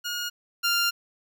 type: tone pair in turn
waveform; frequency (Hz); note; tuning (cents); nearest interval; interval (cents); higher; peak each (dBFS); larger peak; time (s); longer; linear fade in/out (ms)
15% pulse; 1433 / 1395.4; F6 / F6; +44 / -2; unison; 46; first; -22 / -15; second; 0.04-0.3 / 0.63-0.91; second; 20
effects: none